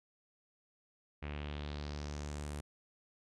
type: tone with low-pass filter sweep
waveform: sawtooth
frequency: 73.5 Hz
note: D2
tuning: 2 cents sharp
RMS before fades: -42 dBFS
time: 1.22-2.61 s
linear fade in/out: 10 ms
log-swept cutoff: 2400 to 10000 Hz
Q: 2.7
effects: none